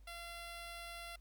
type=tone; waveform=10% pulse; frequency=685 Hz; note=F5; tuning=34 cents flat; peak=-38 dBFS; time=0.07-1.16 s; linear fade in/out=5 ms; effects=added 50 Hz sine -56 dBFS peak until 1.2 s + pink hiss -75 dBFS RMS until 1.2 s